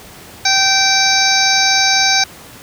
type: harmonic tone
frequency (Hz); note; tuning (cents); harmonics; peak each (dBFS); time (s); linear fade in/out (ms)
776; G5; -18; 1 / 2 / 3 / 5 / 6 / 7 / 8; -18 / -18 / -18 / -18 / -18 / -18 / -18; 0.45-2.24; 5
effects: pink hiss -37 dBFS RMS until 2.62 s + high-pass 60 Hz 12 dB/octave